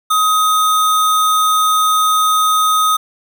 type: tone with sample-and-hold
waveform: sine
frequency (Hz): 1260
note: D#6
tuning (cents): +21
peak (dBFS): -10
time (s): 0.1-2.97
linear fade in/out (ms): 10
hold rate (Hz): 4900
effects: none